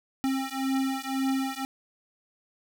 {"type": "beating tone pair", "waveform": "square", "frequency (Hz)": [266, 267.9], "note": ["C4", "C4"], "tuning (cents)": [29, 41], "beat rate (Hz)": 1.9, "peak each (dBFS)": -30, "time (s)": [0.24, 1.65], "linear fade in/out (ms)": 0, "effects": []}